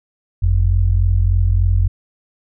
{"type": "tone pair together", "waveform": "sine", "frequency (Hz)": [47.44, 90.8], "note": ["F#1", "F#2"], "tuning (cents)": [44, -32], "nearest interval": "major seventh", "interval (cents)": 1124, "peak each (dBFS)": -14, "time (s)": [0.42, 1.88], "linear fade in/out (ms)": 10, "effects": []}